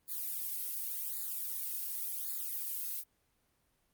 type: noise with flanger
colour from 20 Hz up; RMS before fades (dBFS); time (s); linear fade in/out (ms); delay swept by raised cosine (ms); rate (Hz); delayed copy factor
violet; -38; 0.07-3.04; 50; 0.34 to 1.74; 0.89; -0.9
effects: pink hiss -75 dBFS RMS until 3.93 s + Opus 32 kbps